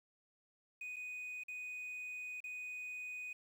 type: tone with dropouts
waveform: sine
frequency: 2489 Hz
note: D#7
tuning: in tune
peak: -40 dBFS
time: 0.81-3.33 s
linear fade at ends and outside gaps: 5 ms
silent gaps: 0.961-0.965 / 1.436-1.482 / 2.404-2.44 s
effects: tanh soft clip ceiling -41 dBFS + 11-bit

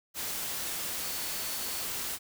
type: tone in noise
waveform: sine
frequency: 4448 Hz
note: C#8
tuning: 5 cents sharp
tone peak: -45 dBFS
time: 0.99-1.86 s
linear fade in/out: 50 ms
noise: white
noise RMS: -35 dBFS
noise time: 0.14-2.19 s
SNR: -13 dB
effects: none

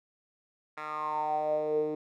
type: tone with band-pass filter sweep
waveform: 10% pulse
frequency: 152.9 Hz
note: D#3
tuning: 30 cents flat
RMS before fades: -31 dBFS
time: 0.77-1.95 s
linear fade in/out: 5 ms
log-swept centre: 1500 to 370 Hz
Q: 7.9
effects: none

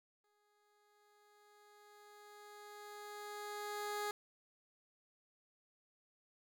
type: tone with exponential growth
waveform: 15% pulse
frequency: 415.3 Hz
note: G#4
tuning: in tune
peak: -31 dBFS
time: 0.24-4.11 s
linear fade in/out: 1 ms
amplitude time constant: 840 ms
effects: none

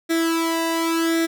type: tone with flanger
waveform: sawtooth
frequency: 329.6 Hz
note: E4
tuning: in tune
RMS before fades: -21 dBFS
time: 0.09-1.27 s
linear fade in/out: 20 ms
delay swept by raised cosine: 0.53 to 1.07 ms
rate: 0.9 Hz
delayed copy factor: +0.85
effects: none

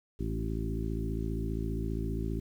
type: harmonic tone with a mistuned harmonic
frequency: 55 Hz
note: A1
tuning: in tune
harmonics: 1 / 2 / 3 / 4 / 5 / 6 / 7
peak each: -34 / -37 / -39 / -40 / -41 / -42 / -42 dBFS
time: 0.19-2.4 s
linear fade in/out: 10 ms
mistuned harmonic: 6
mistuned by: +15 cents
effects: 10-bit

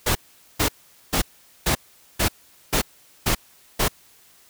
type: noise bursts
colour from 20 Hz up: pink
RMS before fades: -20 dBFS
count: 8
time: 0.06-3.884 s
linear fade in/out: 10 ms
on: 93 ms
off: 440 ms
effects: white hiss -54 dBFS RMS until 4.49 s

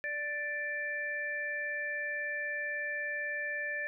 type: harmonic tone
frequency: 587.3 Hz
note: D5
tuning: in tune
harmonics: 1 / 3 / 4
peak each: -42 / -34 / -42 dBFS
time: 0.04-3.87 s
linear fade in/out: 0 ms
effects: none

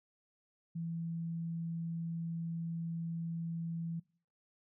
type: tone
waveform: sine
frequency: 166.4 Hz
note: E3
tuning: 17 cents sharp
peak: -36 dBFS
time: 0.75-4 s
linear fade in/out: 10 ms
effects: noise-tail reverb RT60 0.5 s tail -24 dB re dry

